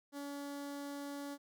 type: tone with notch filter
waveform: sawtooth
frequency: 283.9 Hz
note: C#4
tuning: 41 cents sharp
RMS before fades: -44 dBFS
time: 0.12-1.38 s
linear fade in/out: 50 ms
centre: 2500 Hz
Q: 1.9
effects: none